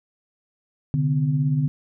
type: tone cluster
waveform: sine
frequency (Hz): 130.3 / 147.3 / 253.6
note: C3 / D3 / B3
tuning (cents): -7 / +6 / +46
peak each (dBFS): -28 / -19 / -28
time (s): 0.94-1.68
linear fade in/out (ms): 0
effects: none